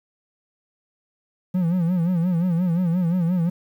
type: tone with vibrato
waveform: triangle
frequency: 174.61 Hz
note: F3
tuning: in tune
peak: -16 dBFS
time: 1.54-3.5 s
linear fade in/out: 10 ms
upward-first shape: sine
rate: 5.7 Hz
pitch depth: 110 cents each way
effects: 9-bit